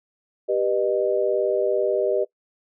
sine chord, G augmented, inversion none, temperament just, 392 / 490 / 612.5 Hz, G4 / B4 / D#5, 0 / -14 / -27 cents, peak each -23 / -24 / -23 dBFS, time 0.48-2.25 s, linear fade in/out 20 ms, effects noise-tail reverb RT60 0.1 s tail -20 dB re dry

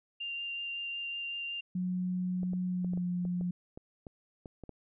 sine tone with vibrato, 2786 Hz, F7, 5 cents flat, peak -35 dBFS, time 0.2-1.61 s, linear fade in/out 10 ms, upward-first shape triangle, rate 5.4 Hz, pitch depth 10 cents each way
sine tone with pitch glide, 181.9 to 177.85 Hz, F#3 to F3, -29 to +32 cents, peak -30 dBFS, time 1.75-3.51 s, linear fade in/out 5 ms, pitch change -39 cents, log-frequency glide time 2.67-3.04 s
clicks, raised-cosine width 2 ms, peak -31 dBFS, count 12, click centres 2.432 / 2.534 / 2.846 / 2.935 / 2.975 / 3.252 / 3.411 / 3.775 / 4.068 / 4.458 / 4.637 / 4.693 s
effects none

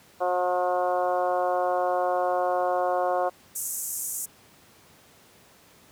harmonic tone, 180 Hz, F#3, 47 cents flat, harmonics 2 / 3 / 4 / 5 / 6 / 7 / 8, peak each -33 / -26 / -26 / -35 / -32 / -39 / -40 dBFS, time 0.2-3.3 s, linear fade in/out 20 ms
pink band-pass noise, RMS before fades -32 dBFS, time 3.55-4.26 s, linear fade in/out 10 ms, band 6600 to 14000 Hz, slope 48 dB/octave
effects pink hiss -55 dBFS RMS until 5.91 s + high-pass 100 Hz 12 dB/octave

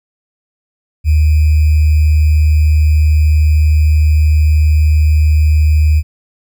sine tone with sample-and-hold, 76.6 Hz, D#2, 27 cents flat, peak -6 dBFS, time 1.04-6.03 s, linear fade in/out 50 ms, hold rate 2450 Hz, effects none

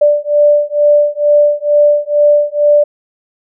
sine beating tone pair, 587.3 / 589.5 Hz, D5 / D5, 0 / +6 cents, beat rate 2.2 Hz, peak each -10 dBFS, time 0.01-2.84 s, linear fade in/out 10 ms, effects none

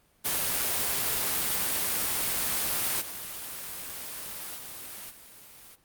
white noise with level steps, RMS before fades -28 / -38 / -41 / -50 dBFS, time 0.24-5.76 s, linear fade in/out 20 ms, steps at 3 / 4.55 / 5.09 s, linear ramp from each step 20 ms, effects pink hiss -65 dBFS RMS until 5.84 s + Opus 32 kbps

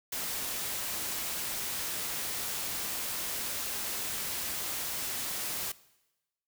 white noise, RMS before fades -35 dBFS, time 0.12-5.72 s, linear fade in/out 5 ms, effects noise-tail reverb RT60 1.0 s tail -20 dB re dry

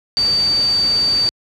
sine tone in noise, 4614 Hz, D8, 31 cents flat, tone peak -13 dBFS, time 0.17-1.29 s, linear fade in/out 0 ms, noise pink, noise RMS -29 dBFS, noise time 0.17-1.29 s, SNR +13 dB, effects high-pass 60 Hz 12 dB/octave + low-pass 9000 Hz 12 dB/octave

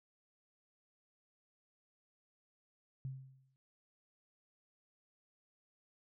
sine tone with exponential decay, 132.6 Hz, C3, 23 cents sharp, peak -37 dBFS, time 3.05-3.56 s, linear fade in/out 0 ms, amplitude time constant 110 ms, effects none

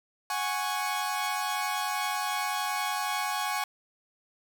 sawtooth chord, F# suspended second, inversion none, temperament equal, 740 / 830.6 / 1108.7 Hz, F#5 / G#5 / C#6, 0 / 0 / 0 cents, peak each -31 / -28 / -29 dBFS, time 0.3-3.64 s, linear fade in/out 2 ms, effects none

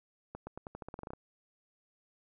accelerating click train, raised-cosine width 1 ms, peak -28 dBFS, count 13, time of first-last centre 0.35-1.134 s, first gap 120 ms, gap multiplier 0.88, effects none

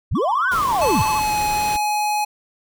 sine linear two-way sweep, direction up then down, 32.39 to 1568 to 57.8 Hz, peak -17 dBFS, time 0.11-1.03 s, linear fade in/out 10 ms, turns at 0.48 s
triangle tone with vibrato, 1078 Hz, C#6, 49 cents flat, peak -22 dBFS, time 0.15-1.2 s, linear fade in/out 5 ms, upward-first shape sine, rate 15 Hz, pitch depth 120 cents each way
pink noise, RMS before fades -30 dBFS, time 0.51-1.77 s, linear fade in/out 10 ms
square tone with pitch glide, 865 to 840.4 Hz, A5 to G#5, -30 to +20 cents, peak -19 dBFS, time 0.81-2.25 s, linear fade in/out 10 ms, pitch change -50 cents, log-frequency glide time 1.06-1.38 s
effects none

